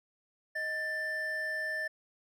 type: tone pair together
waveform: triangle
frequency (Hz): 625 / 1773.9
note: D#5 / A6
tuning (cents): +8 / +14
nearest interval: octave + tritone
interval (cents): 1806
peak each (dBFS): -39 / -31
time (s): 0.55-1.88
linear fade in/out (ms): 10
effects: none